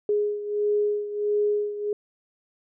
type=beating tone pair; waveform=sine; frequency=415.3 / 416.8 Hz; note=G#4 / G#4; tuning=0 / +6 cents; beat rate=1.5 Hz; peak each=-23 / -28 dBFS; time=0.09-1.93 s; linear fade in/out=2 ms; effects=none